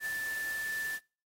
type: tone in noise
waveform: sine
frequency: 1760 Hz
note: A6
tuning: in tune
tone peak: -33 dBFS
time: 0-1 s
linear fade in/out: 50 ms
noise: white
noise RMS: -45 dBFS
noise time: 0-1 s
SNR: +9 dB
effects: noise-tail reverb RT60 0.4 s tail -26 dB re dry + AAC 48 kbps